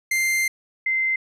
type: tone pair in turn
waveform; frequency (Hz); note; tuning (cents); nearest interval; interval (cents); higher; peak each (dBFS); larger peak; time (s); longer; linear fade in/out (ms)
45% pulse / sine; 2093 / 2076; C7 / C7; 0 / -14; unison; 14; first; -19; neither; 0.11-0.48 / 0.86-1.16; first; 5
effects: resampled to 32000 Hz